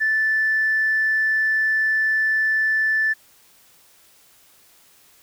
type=tone; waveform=sine; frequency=1756 Hz; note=A6; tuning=4 cents flat; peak=-16 dBFS; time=0-3.14 s; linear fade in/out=20 ms; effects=tanh soft clip ceiling -12 dBFS + white hiss -54 dBFS RMS until 5.22 s